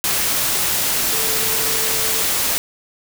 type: tone in noise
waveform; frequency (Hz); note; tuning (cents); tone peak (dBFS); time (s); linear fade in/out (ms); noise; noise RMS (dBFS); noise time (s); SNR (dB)
sine; 442.9; A4; +11; -30; 1.13-2.22; 0; white; -19; 0.04-2.58; -14
effects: none